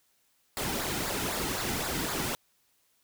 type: noise with flanger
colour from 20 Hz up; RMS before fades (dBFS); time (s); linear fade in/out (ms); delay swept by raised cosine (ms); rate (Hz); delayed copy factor
pink; -32; 0.57-2.35; 0; 0.33 to 1.83; 3.9; -0.6
effects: white hiss -70 dBFS RMS until 3.03 s